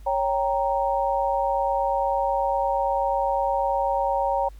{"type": "chord", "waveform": "sine", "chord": "G diminished", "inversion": "second", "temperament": "equal", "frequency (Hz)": [554.4, 784, 932.3], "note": ["Db5", "G5", "Bb5"], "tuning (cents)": [0, 0, 0], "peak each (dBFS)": -25, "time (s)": [0.06, 4.49], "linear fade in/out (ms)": 10, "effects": ["added 50 Hz sine -40 dBFS peak until 4.59 s", "pink hiss -59 dBFS RMS until 4.59 s"]}